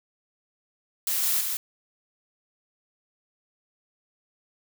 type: noise with echo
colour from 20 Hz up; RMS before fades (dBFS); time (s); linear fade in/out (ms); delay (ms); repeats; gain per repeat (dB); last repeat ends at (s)
blue; -26; 1.07-1.41; 2; 160; 1; -3; 1.57
effects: none